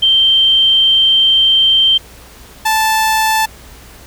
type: tone pair in turn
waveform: sine / sawtooth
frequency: 3136 / 878.1 Hz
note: G7 / A5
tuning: 0 / -4 cents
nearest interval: octave + minor seventh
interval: 2204 cents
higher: first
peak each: -7 dBFS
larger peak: neither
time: 0.02-1.98 / 2.65-3.46 s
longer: first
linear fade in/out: 10 ms
effects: added 60 Hz sine -40 dBFS peak until 4.06 s + pink hiss -39 dBFS RMS until 4.06 s